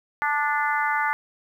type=harmonic tone with a mistuned harmonic; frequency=292.4 Hz; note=D4; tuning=7 cents flat; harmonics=3 / 4 / 5 / 6 / 7; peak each=-25 / -28 / -27 / -29 / -30 dBFS; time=0.22-1.13 s; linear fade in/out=0 ms; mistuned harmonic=4; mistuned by=+23 cents; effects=9-bit